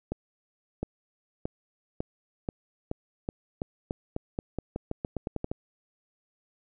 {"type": "accelerating click train", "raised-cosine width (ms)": 2, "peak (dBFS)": -17, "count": 20, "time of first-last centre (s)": [0.12, 5.515], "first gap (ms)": 710, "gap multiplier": 0.88, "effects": []}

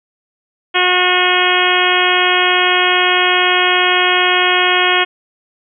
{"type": "harmonic tone", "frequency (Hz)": 362.4, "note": "F#4", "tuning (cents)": -36, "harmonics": [1, 2, 3, 4, 5, 6, 7, 8, 9], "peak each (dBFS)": [-19, -19, -19, -19, -19, -19, -19, -19, -19], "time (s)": [0.74, 5.05], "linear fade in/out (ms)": 20, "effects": []}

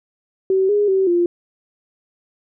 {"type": "tone with pitch steps", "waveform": "sine", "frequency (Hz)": [381.2, 412.6, 383.1, 347.9], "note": ["G4", "G#4", "G4", "F4"], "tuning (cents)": [-48, -11, -40, -7], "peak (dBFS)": -13, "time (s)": [0.5, 1.26], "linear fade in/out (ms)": 2, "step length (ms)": 190, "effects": []}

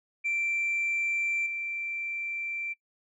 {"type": "tone with level steps", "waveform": "sine", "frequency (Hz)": 2349, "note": "D7", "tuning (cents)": 0, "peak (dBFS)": [-25, -31], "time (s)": [0.24, 2.74], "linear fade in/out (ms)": 20, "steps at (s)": 1.46, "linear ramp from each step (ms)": 5, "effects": ["noise-tail reverb RT60 0.1 s tail -24 dB re dry", "tanh soft clip ceiling -23 dBFS"]}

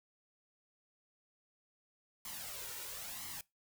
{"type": "noise with flanger", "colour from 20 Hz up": "white", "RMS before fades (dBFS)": -45, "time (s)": [2.25, 3.41], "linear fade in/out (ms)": 2, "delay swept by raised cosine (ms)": [0.96, 2.16], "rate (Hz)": 1, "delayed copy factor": 0.65, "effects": ["noise-tail reverb RT60 0.2 s tail -22 dB re dry"]}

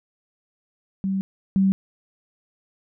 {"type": "tone pair in turn", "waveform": "sine", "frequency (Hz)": [192.8, 192.8], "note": ["G3", "G3"], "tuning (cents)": [-28, -28], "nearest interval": "unison", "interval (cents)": 0, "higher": "neither", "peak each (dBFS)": [-21, -15], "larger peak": "second", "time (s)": [[1.04, 1.21], [1.56, 1.72]], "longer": "first", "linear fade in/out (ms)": 0, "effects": []}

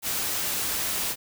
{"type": "noise", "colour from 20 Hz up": "white", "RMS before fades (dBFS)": -28, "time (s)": [0.02, 1.16], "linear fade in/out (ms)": 50, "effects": []}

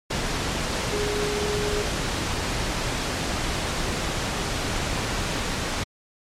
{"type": "tone in noise", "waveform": "sine", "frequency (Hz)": 415.3, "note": "G#4", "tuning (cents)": 0, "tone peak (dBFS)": -26, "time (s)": [0.92, 1.83], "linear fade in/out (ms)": 10, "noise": "pink", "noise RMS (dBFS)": -26, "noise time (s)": [0.1, 5.84], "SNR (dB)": -3, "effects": ["low-pass 7000 Hz 12 dB/octave", "MP3 64 kbps"]}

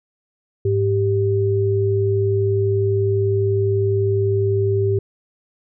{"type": "tone pair together", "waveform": "sine", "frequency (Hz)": [103.97, 392], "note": ["G#2", "G4"], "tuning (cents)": [2, 0], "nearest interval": "octave + major seventh", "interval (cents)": 2298, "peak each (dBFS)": -18, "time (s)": [0.65, 4.99], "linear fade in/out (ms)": 5, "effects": []}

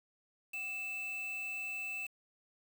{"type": "tone with quantisation", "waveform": "triangle", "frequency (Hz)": 2637, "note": "E7", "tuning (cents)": 0, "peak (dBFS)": -36, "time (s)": [0.53, 2.07], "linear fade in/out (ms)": 10, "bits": 8, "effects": []}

